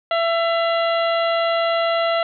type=harmonic tone with a mistuned harmonic; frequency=669 Hz; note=E5; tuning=25 cents sharp; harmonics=1 / 2 / 3 / 4 / 5 / 6; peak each=-18 / -24 / -28 / -30 / -32 / -34 dBFS; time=0.11-2.23 s; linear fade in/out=2 ms; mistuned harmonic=4; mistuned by=+77 cents; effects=none